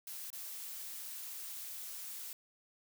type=noise with dropouts; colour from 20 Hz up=blue; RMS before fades=-45 dBFS; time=0.07-2.33 s; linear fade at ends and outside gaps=2 ms; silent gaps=0.303-0.329 s; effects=none